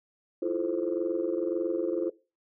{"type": "chord", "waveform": "sine", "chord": "F major seventh", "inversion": "third", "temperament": "just", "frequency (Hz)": [327.4, 349.2, 436.5, 523.8], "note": ["E4", "F4", "A4", "C5"], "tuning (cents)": [-12, 0, -14, 2], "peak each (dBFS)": [-32, -29, -33, -33], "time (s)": [0.42, 2.1], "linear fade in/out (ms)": 5, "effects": ["noise-tail reverb RT60 0.3 s tail -19 dB re dry", "tanh soft clip ceiling -18 dBFS"]}